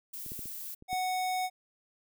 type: noise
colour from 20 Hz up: violet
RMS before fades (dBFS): -41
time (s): 0.13-0.75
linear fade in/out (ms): 10
type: clicks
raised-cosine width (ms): 3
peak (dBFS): -37 / -31 / -32 / -35 / -38 / -32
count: 6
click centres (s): 0.263 / 0.319 / 0.392 / 0.457 / 0.824 / 0.93
type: tone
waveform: square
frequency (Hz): 740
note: F#5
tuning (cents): 0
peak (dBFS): -30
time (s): 0.88-1.5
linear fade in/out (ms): 50
effects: none